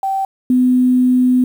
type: tone pair in turn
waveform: sine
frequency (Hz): 776 / 252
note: G5 / B3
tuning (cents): -18 / +35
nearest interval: octave + perfect fifth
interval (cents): 1947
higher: first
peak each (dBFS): -15 / -9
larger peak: second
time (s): 0.03-0.25 / 0.5-1.44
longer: second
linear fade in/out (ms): 2
effects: 7-bit